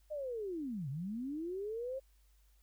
sine linear two-way sweep, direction down then up, 621 to 127.1 to 544 Hz, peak -37 dBFS, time 0.1-2 s, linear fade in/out 20 ms, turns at 0.89 s, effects added 50 Hz sine -64 dBFS peak until 2.62 s + white hiss -75 dBFS RMS until 2.62 s

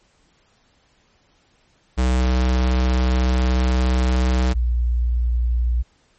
square / sine tone pair in turn, 63.1 / 59.56 Hz, B1 / A#1, +38 / +38 cents, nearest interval minor second, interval 100 cents, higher first, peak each -16 dBFS, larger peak neither, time 1.97-4.54 / 4.54-5.83 s, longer first, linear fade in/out 20 ms, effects pink hiss -60 dBFS RMS until 6.18 s + MP3 32 kbps

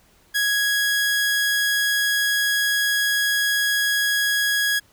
sawtooth tone, 1661.2 Hz, G#6, in tune, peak -15 dBFS, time 0.34-4.8 s, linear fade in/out 20 ms, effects pink hiss -57 dBFS RMS until 4.92 s

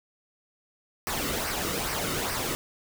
pink noise with flanger, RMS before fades -30 dBFS, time 1.07-2.55 s, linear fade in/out 0 ms, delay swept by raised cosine 0.28 to 1.24 ms, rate 2.4 Hz, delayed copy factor -0.55, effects none

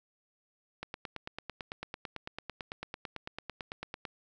click train, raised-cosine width 0.3 ms, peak -22 dBFS, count 30, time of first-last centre 0.83-4.052 s, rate 9 Hz, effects none

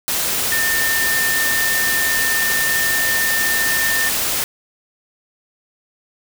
sine tone in noise, 1800 Hz, A6, 39 cents sharp, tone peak -18 dBFS, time 0.52-4.09 s, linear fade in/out 0 ms, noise white, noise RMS -20 dBFS, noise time 0.08-4.44 s, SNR -1 dB, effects none

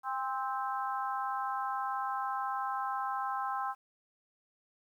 harmonic tone with a mistuned harmonic, 261.6 Hz, C4, in tune, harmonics 3 / 4 / 5 / 6, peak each -36 / -36 / -38 / -45 dBFS, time 0.03-3.75 s, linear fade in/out 50 ms, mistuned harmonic 3, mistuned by +34 cents, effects 11-bit

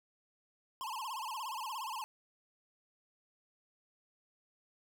square tone with vibrato, 964 Hz, B5, 42 cents flat, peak -39 dBFS, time 0.81-2.04 s, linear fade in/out 0 ms, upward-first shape sine, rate 17 Hz, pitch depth 210 cents each way, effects none

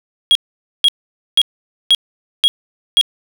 triangle tone bursts, 3293 Hz, G#7, 15 cents flat, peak -5 dBFS, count 6, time 0.31-3.012 s, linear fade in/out 0 ms, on 42 ms, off 490 ms, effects none

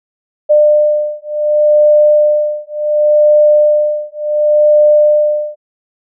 sine beating tone pair, 599 / 599.69 Hz, D5 / D5, +34 / +36 cents, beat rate 0.69 Hz, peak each -10 dBFS, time 0.49-5.56 s, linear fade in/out 20 ms, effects none

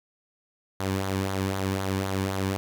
sawtooth tone with flanger, 96.2 Hz, G2, 32 cents flat, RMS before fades -28 dBFS, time 0.8-2.57 s, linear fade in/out 0 ms, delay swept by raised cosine 0.37 to 1.57 ms, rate 3.9 Hz, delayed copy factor -0.55, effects none

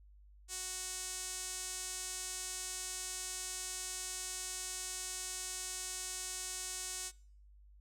sawtooth tone with band-pass filter, 370 Hz, F#4, in tune, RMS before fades -42 dBFS, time 0.48-7.12 s, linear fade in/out 50 ms, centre 7700 Hz, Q 2.4, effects noise-tail reverb RT60 0.6 s tail -25 dB re dry + added 50 Hz sine -57 dBFS peak until 7.8 s

